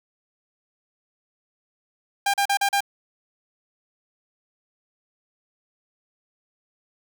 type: tone bursts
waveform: sawtooth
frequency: 800 Hz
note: G5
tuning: 35 cents sharp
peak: -15 dBFS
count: 5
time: 2.26-2.806 s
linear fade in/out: 5 ms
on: 78 ms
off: 39 ms
effects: none